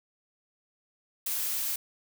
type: noise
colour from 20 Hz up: blue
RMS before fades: -31 dBFS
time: 1.26-1.76 s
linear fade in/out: 5 ms
effects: none